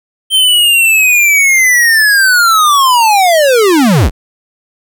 square linear sweep, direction down, 3136 to 32 Hz, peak -6 dBFS, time 0.3-4.11 s, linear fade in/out 50 ms, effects none

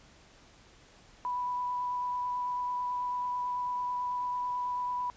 sine tone with vibrato, 987.8 Hz, B5, in tune, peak -30 dBFS, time 1.25-5.1 s, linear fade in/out 0 ms, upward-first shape triangle, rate 9.1 Hz, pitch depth 11 cents each way, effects pink hiss -58 dBFS RMS until 5.16 s + resampled to 16000 Hz

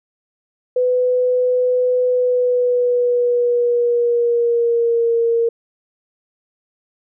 sine tone with pitch glide, 500 to 463.8 Hz, B4 to A#4, +21 to -9 cents, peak -13 dBFS, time 0.76-5.49 s, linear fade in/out 5 ms, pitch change -130 cents, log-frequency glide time 2.06-5.15 s, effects none

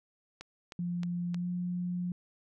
click train, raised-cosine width 0.2 ms, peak -26 dBFS, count 4, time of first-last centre 0.41-1.345 s, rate 3.21 Hz
sine tone with pitch glide, 174.9 to 177.85 Hz, F3 to F3, +3 to +32 cents, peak -31 dBFS, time 0.79-2.12 s, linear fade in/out 2 ms, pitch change +29 cents, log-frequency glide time 1.36-1.47 s
effects none

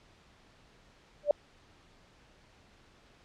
sine tone with exponential growth, 587.3 Hz, D5, in tune, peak -16 dBFS, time 1.23-1.31 s, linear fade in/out 2 ms, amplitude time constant 16 ms, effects pink hiss -61 dBFS RMS until 3.24 s + low-pass 5000 Hz 12 dB/octave

